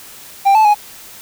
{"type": "tone with pitch steps", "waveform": "triangle", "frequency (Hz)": [790, 871, 833], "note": ["G5", "A5", "G#5"], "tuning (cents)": [13, -18, 5], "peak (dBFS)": -5, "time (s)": [0.45, 0.747], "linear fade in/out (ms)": 20, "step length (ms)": 99, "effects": ["white hiss -37 dBFS RMS until 1.21 s"]}